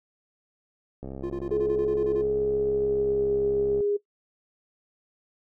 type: click train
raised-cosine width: 2 ms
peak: -24 dBFS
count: 187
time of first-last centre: 1.03-3.806 s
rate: 67 Hz
type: tone bursts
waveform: triangle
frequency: 349.2 Hz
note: F4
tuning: in tune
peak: -26 dBFS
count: 11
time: 1.23-2.22 s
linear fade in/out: 10 ms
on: 70 ms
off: 22 ms
type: tone with pitch glide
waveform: sine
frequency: 422.7 to 409.5 Hz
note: G#4 to G#4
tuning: +31 to -24 cents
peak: -22 dBFS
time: 1.51-3.97 s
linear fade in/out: 10 ms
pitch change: -55 cents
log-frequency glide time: 2.06-3.32 s
effects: noise-tail reverb RT60 0.1 s tail -18 dB re dry